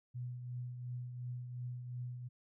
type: tone with tremolo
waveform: sine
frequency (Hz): 123.47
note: B2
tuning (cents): 0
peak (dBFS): -38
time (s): 0.14-2.29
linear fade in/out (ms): 20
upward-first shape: triangle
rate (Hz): 2.8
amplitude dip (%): 50
effects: none